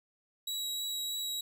sawtooth tone with vibrato, 3875 Hz, B7, 34 cents flat, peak -31 dBFS, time 0.47-1.41 s, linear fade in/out 5 ms, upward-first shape triangle, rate 3.2 Hz, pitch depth 11 cents each way, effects none

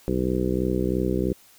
harmonic tone, 63 Hz, B1, 35 cents sharp, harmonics 1 / 2 / 3 / 4 / 5 / 6 / 7 / 8, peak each -30 / -32 / -27 / -33 / -28 / -27 / -33 / -33 dBFS, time 0.08-1.33 s, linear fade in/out 0 ms, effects white hiss -54 dBFS RMS until 1.58 s

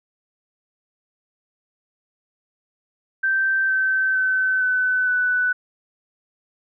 sine tone with pitch steps, 1559 / 1542 / 1525.2 / 1508.5 / 1492 Hz, G6 / G6 / G6 / F#6 / F#6, -10 / -29 / -48 / +33 / +14 cents, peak -17 dBFS, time 3.23-5.53 s, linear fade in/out 10 ms, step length 460 ms, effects none

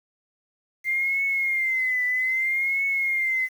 sine tone with vibrato, 2093 Hz, C7, in tune, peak -21 dBFS, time 0.84-3.49 s, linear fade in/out 50 ms, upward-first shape triangle, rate 0.62 Hz, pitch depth 93 cents each way, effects 8-bit

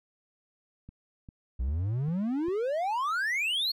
click train, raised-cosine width 5 ms, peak -33 dBFS, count 5, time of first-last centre 0.89-2.484 s, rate 2.51 Hz
triangle exponential sweep, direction up, 57.5 to 4429 Hz, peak -25 dBFS, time 1.59-3.72 s, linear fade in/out 10 ms
effects none

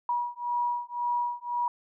sine beating tone pair, 963 / 964.9 Hz, B5 / B5, -44 / -41 cents, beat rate 1.9 Hz, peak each -30 dBFS, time 0.09-1.68 s, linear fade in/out 2 ms, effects none

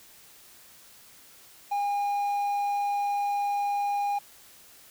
triangle tone, 812 Hz, G#5, 39 cents flat, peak -23 dBFS, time 1.71-4.19 s, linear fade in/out 10 ms, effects white hiss -53 dBFS RMS until 4.9 s

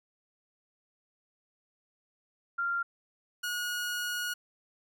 sine / sawtooth tone pair in turn, 1389 / 1448.1 Hz, F6 / F#6, -10 / -38 cents, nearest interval minor second, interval 72 cents, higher second, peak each -28 dBFS, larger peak neither, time 2.58-2.83 / 3.43-4.34 s, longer second, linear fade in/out 10 ms, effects none

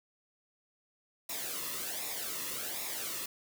white noise with flanger, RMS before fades -38 dBFS, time 1.29-3.26 s, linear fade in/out 5 ms, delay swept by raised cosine 0.65 to 1.32 ms, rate 1.3 Hz, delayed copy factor -0.65, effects none

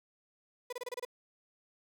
35% pulse tone bursts, 493.6 Hz, B4, 1 cent flat, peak -35 dBFS, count 7, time 0.7-1.051 s, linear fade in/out 5 ms, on 27 ms, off 27 ms, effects none

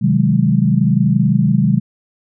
sine chord, Ab dominant seventh, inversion first, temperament just, 129.78 / 155.74 / 186.89 / 207.7 Hz, C3 / Eb3 / Gb3 / Ab3, -14 / +2 / +18 / 0 cents, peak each -16 dBFS, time 0.01-1.8 s, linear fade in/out 20 ms, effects none

